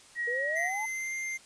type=tone; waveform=sine; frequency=1900 Hz; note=A#6; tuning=33 cents sharp; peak=-29 dBFS; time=0.15-0.71 s; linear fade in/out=50 ms
type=exponential sweep; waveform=sine; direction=up; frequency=468 to 896 Hz; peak=-33 dBFS; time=0.27-0.86 s; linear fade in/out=10 ms
type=tone with pitch glide; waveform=square; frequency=2045 to 2099 Hz; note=C7 to C7; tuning=-40 to +5 cents; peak=-33 dBFS; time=0.55-1.38 s; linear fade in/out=20 ms; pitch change=+45 cents; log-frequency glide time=0.74-1.14 s
effects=white hiss -55 dBFS RMS until 1.45 s + resampled to 22050 Hz